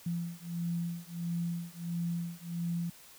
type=beating tone pair; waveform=sine; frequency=170 / 171.5 Hz; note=F3 / F3; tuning=-46 / -31 cents; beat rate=1.5 Hz; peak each=-36 / -36 dBFS; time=0.06-2.9 s; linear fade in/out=5 ms; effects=white hiss -55 dBFS RMS until 3.18 s